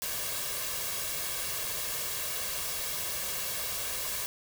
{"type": "noise with comb filter", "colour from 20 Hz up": "white", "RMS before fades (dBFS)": -34, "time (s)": [0.02, 4.26], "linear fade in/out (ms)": 0, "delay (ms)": 1.8, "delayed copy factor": 0.6, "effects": []}